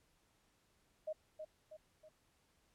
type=tone with echo; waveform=sine; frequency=622.3 Hz; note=D#5; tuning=in tune; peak=-38 dBFS; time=1.07-1.13 s; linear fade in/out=10 ms; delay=320 ms; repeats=3; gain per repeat=-6 dB; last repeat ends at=2.09 s; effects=pink hiss -75 dBFS RMS until 2.74 s + low-pass 12000 Hz 12 dB/octave